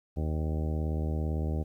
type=harmonic tone; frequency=77.78 Hz; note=D#2; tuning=in tune; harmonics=1 / 2 / 3 / 4 / 5 / 6 / 7 / 8 / 10; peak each=-29 / -35 / -39 / -41 / -43 / -45 / -46 / -47 / -49 dBFS; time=0.16-1.64 s; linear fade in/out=20 ms; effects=11-bit